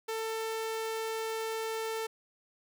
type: tone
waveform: sawtooth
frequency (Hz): 445.5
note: A4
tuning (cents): +22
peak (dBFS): -29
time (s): 0.08-2.07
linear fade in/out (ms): 10
effects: none